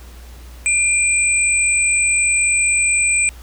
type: tone pair together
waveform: sine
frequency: 2395 / 8056 Hz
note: D7 / B8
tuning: +33 / +33 cents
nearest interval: octave + major sixth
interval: 2100 cents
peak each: -16 dBFS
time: 0.66-3.29 s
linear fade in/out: 0 ms
effects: added 60 Hz sine -35 dBFS peak until 3.42 s + pink hiss -45 dBFS RMS until 3.42 s